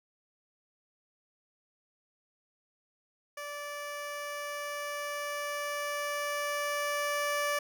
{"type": "tone with level ramp", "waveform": "15% pulse", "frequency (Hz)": 582, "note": "D5", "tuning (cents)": -16, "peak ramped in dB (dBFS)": [-32, -22], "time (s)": [3.37, 7.59], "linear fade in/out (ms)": 5, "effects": []}